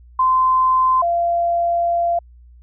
sine tone pair in turn, 1034 / 687.3 Hz, C6 / F5, -21 / -28 cents, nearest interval perfect fifth, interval 707 cents, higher first, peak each -12 / -15 dBFS, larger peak first, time 0.19-1.02 / 1.02-2.19 s, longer second, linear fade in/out 5 ms, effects added 60 Hz sine -42 dBFS peak until 2.62 s

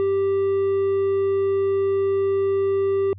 triangle tone, 392 Hz, G4, in tune, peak -16 dBFS, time 0-3.13 s, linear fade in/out 0 ms, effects added 96 Hz sine -37 dBFS peak until 3.18 s + resampled to 8000 Hz

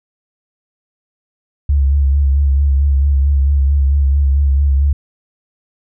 sine tone with vibrato, 69.7 Hz, C#2, 10 cents sharp, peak -9 dBFS, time 1.69-4.93 s, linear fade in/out 5 ms, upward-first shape sine, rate 4.5 Hz, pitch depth 48 cents each way, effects none

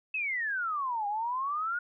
sine exponential two-way sweep, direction down then up, 2637 to 803 to 1461 Hz, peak -29 dBFS, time 0.14-1.79 s, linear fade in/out 5 ms, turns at 1.07 s, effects none

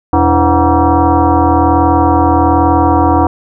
sine tone with frequency modulation, 329.6 Hz, E4, in tune, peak -6 dBFS, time 0.13-3.27 s, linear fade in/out 2 ms, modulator 206 Hz, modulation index 3.6, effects none

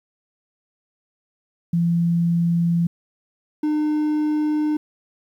sine / triangle tone pair in turn, 170 / 302.9 Hz, F3 / D#4, -46 / -46 cents, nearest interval minor seventh, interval 1000 cents, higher second, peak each -16 dBFS, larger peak neither, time 1.73-2.87 / 3.63-4.77 s, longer neither, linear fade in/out 5 ms, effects 9-bit

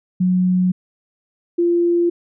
sine tone pair in turn, 182.7 / 344.9 Hz, F#3 / F4, -22 / -22 cents, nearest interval major seventh, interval 1100 cents, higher second, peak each -13 dBFS, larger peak neither, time 0.2-0.72 / 1.58-2.1 s, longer neither, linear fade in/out 10 ms, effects none

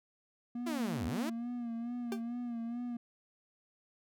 triangle tone with vibrato, 236.9 Hz, A#3, 28 cents sharp, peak -34 dBFS, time 0.55-2.97 s, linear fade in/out 5 ms, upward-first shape sine, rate 2.3 Hz, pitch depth 55 cents each way
sawtooth linear two-way sweep, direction down then up, 349.5 to 69.3 to 349.5 Hz, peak -32 dBFS, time 0.66-1.3 s, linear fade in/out 10 ms, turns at 1.06 s
40% pulse tone with exponential decay, 392 Hz, G4, in tune, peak -31 dBFS, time 2.12-2.22 s, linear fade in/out 1 ms, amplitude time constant 21 ms
effects none

